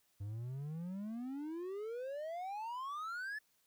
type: exponential sweep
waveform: triangle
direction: up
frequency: 97.4 to 1760 Hz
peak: -38 dBFS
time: 0.2-3.39 s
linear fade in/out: 10 ms
effects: white hiss -75 dBFS RMS until 3.66 s